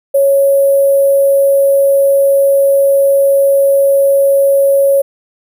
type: tone with sample-and-hold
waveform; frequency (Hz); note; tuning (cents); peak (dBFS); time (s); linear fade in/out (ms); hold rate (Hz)
sine; 553; C#5; -4; -6; 0.14-5.02; 10; 11025
effects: none